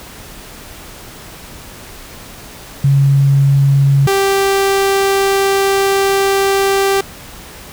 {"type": "tone pair in turn", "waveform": ["sine", "sawtooth"], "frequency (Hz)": [138.59, 392], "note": ["C#3", "G4"], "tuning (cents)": [0, 0], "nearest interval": "octave + tritone", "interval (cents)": 1800, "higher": "second", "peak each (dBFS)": -7, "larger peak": "neither", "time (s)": [[2.84, 4.07], [4.07, 7.01]], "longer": "second", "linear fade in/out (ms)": 5, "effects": ["pink hiss -34 dBFS RMS until 7.72 s"]}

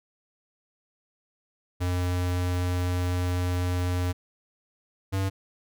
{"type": "tone pair in turn", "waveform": "square", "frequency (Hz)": [89.6, 96.34], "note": ["F2", "G2"], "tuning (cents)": [45, -30], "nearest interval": "minor second", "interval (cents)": 125, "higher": "second", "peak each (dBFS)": -25, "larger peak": "neither", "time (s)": [[1.8, 4.13], [5.12, 5.3]], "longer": "first", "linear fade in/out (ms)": 20, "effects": []}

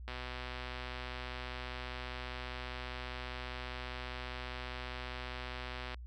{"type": "click train", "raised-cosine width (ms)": 0.3, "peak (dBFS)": -26, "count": 734, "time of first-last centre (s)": [0.08, 5.944], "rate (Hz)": 125, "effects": ["added 60 Hz sine -44 dBFS peak until 6.06 s"]}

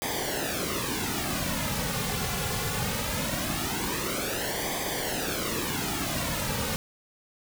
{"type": "noise with flanger", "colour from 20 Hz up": "pink", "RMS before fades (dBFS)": -30, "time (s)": [0.02, 6.76], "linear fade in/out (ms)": 0, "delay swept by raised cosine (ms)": [0.72, 3.22], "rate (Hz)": 0.21, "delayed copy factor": -0.75, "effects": []}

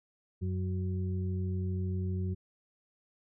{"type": "harmonic tone", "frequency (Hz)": 92.6, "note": "F#2", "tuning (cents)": 2, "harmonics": [1, 2, 4], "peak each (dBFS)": [-31, -37, -43], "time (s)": [0.41, 2.35], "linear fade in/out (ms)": 20, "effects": []}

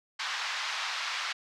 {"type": "band-pass noise", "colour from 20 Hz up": "pink", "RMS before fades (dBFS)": -34, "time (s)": [0.19, 1.33], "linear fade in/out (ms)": 10, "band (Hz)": [1000, 5300], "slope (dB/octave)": 24, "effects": []}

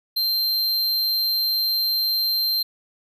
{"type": "tone", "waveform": "square", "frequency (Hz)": 4149, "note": "C8", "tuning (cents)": -15, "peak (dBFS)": -20, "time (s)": [0.16, 2.63], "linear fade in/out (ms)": 10, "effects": []}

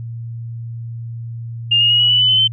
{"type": "tone with pitch steps", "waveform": "sine", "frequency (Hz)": [2817, 2853, 2890, 2926, 2964, 3002, 3040, 3079], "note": ["F7", "F7", "F#7", "F#7", "F#7", "F#7", "F#7", "G7"], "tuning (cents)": [14, 36, -41, -20, 2, 24, 46, -32], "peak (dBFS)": -10, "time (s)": [1.71, 2.478], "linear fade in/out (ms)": 10, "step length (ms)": 96, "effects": ["added 116 Hz sine -25 dBFS peak until 2.52 s"]}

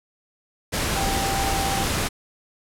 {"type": "tone in noise", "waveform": "sine", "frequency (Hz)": 784, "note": "G5", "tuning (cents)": 0, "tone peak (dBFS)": -26, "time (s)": [0.95, 1.85], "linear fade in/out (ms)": 20, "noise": "pink", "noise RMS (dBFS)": -24, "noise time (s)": [0.72, 2.09], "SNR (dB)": -5, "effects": ["low-pass 12000 Hz 12 dB/octave"]}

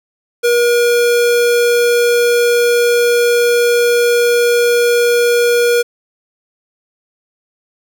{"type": "tone", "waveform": "square", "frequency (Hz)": 478.2, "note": "A#4", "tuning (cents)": 44, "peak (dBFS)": -10, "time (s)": [0.43, 5.83], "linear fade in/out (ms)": 20, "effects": ["7-bit"]}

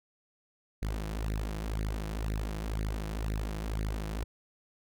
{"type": "tone with flanger", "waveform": "sawtooth", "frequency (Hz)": 53, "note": "G#1", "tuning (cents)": 36, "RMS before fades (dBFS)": -34, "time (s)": [0.82, 4.24], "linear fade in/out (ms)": 5, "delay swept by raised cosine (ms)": [0.45, 6.05], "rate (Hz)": 2, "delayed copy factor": 0.8, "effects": []}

